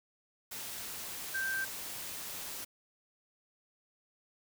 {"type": "tone in noise", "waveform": "sine", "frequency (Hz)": 1568, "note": "G6", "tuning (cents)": 0, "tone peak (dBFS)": -32, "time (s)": [1.34, 1.65], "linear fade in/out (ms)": 10, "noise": "white", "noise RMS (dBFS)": -42, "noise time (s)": [0.51, 2.65], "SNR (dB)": 7, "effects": []}